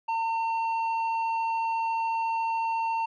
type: tone with low-pass filter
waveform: square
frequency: 907 Hz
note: A#5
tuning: 48 cents flat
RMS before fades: -28 dBFS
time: 0.08-3.06 s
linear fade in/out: 10 ms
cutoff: 1900 Hz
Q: 5.7
effects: none